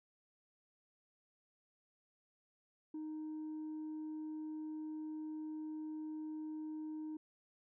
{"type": "tone", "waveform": "sine", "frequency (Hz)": 310, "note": "D#4", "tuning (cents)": -6, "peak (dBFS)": -39, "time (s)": [2.94, 7.17], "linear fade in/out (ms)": 5, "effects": ["tanh soft clip ceiling -40 dBFS"]}